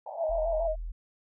pink band-pass noise, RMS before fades -41 dBFS, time 0.06-0.67 s, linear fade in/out 5 ms, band 560 to 910 Hz, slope 96 dB/octave
sine tone with vibrato, 648 Hz, E5, 30 cents flat, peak -26 dBFS, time 0.16-0.76 s, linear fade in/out 50 ms, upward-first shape square, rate 6.8 Hz, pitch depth 56 cents each way
sine tone, 41.2 Hz, E1, in tune, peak -33 dBFS, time 0.29-0.92 s, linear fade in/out 10 ms
effects none

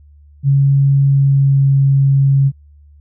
sine tone with pitch glide, 138.59 to 137.39 Hz, C#3 to C#3, 0 to -15 cents, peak -8 dBFS, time 0.43-2.52 s, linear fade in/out 50 ms, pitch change -15 cents, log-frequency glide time 1.02-1.68 s, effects added 73 Hz sine -41 dBFS peak until 3 s

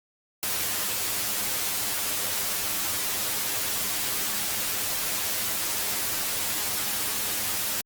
white noise with comb filter, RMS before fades -28 dBFS, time 0.43-7.81 s, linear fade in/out 0 ms, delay 9.7 ms, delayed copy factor +0.85, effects Opus 48 kbps

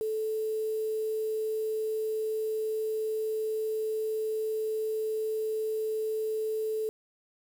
sine tone with quantisation, 435.9 Hz, A4, 16 cents flat, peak -28 dBFS, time 0.01-6.89 s, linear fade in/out 0 ms, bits 8, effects none

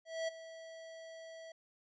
square tone with ADSR envelope, 652 Hz, E5, 19 cents flat, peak -34 dBFS, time 0.05-1.52 s, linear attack 230 ms, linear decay 14 ms, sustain -15 dB, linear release 4 ms, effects resampled to 16000 Hz

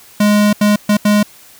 square tone bursts at uneven times, 207.9 Hz, G#3, 2 cents sharp, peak -9 dBFS, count 4, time 0.2-0.53 / 0.61-0.76 / 0.89-0.97 / 1.05-1.23 s, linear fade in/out 5 ms, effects white hiss -42 dBFS RMS until 1.59 s

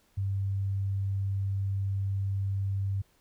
sine tone, 98 Hz, G2, in tune, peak -27 dBFS, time 0.17-3.02 s, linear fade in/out 10 ms, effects pink hiss -67 dBFS RMS until 3.2 s

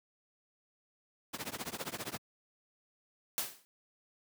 pink noise with tremolo, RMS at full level -36 dBFS, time 1.33-2.18 s, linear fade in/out 10 ms, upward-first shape triangle, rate 15 Hz, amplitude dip 100%
white noise with exponential decay, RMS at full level -31 dBFS, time 3.38-3.65 s, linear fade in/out 0 ms, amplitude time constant 57 ms
effects high-pass 150 Hz 12 dB/octave

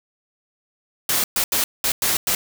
white noise bursts at uneven times, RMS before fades -20 dBFS, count 6, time 1.09-1.24 / 1.36-1.44 / 1.52-1.64 / 1.84-1.92 / 2.02-2.17 / 2.27-2.35 s, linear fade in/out 2 ms, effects none

